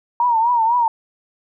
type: tone with vibrato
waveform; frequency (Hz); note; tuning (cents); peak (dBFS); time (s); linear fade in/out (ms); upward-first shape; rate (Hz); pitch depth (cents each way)
sine; 932.3; A#5; 0; -13; 0.2-0.88; 2; triangle; 4; 110
effects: none